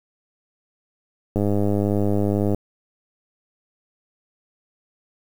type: click train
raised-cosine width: 2 ms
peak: -9 dBFS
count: 122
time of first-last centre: 1.36-2.546 s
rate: 102 Hz
effects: 7-bit